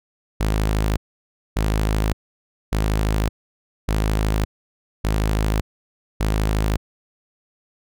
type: tone bursts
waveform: sawtooth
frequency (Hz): 53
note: G#1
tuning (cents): +36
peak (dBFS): -14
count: 6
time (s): 0.4-6.77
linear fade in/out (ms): 10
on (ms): 570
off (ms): 590
effects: none